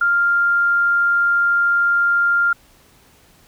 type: tone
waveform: sine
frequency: 1396.9 Hz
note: F6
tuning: in tune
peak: -13 dBFS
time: 0.01-2.53 s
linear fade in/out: 5 ms
effects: pink hiss -52 dBFS RMS until 3.47 s